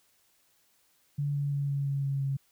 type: tone with pitch steps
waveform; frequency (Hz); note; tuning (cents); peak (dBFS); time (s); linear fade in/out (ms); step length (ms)
sine; 143.8 / 142.64 / 141.49 / 140.35 / 139.22 / 138.1 / 136.99; D3 / C#3 / C#3 / C#3 / C#3 / C#3 / C#3; -36 / +50 / +36 / +22 / +8 / -6 / -20; -27; 1.18-2.37; 10; 170
effects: white hiss -68 dBFS RMS until 2.51 s